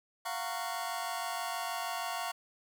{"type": "chord", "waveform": "sawtooth", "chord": "Gb major seventh", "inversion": "third", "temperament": "just", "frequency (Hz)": [693.7, 740, 925, 1110], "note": ["F5", "Gb5", "Bb5", "Db6"], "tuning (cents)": [-12, 0, -14, 2], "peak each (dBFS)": [-35, -37, -37, -36], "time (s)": [0.25, 2.32], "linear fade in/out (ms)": 10, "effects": []}